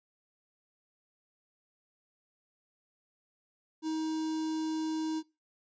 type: tone with notch filter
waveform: square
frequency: 316.2 Hz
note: D#4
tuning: 28 cents sharp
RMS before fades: -33 dBFS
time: 3.82-5.23 s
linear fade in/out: 50 ms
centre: 2000 Hz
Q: 0.64
effects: noise-tail reverb RT60 0.3 s tail -23 dB re dry + resampled to 16000 Hz